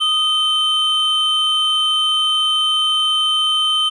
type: tone pair together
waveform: triangle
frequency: 1244.5 / 3083 Hz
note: D#6 / G7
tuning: 0 / -29 cents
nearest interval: octave + major third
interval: 1571 cents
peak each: -21 / -13 dBFS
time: 0-3.9 s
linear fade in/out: 20 ms
effects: resampled to 22050 Hz